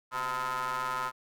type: ring-modulated tone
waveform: 30% pulse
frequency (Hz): 126.8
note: B2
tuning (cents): +46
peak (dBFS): -25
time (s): 0.11-1.12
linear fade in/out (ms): 50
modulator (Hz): 1150
effects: none